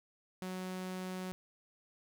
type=tone; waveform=sawtooth; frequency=185 Hz; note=F#3; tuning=in tune; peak=-35 dBFS; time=0.42-1.32 s; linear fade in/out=0 ms; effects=none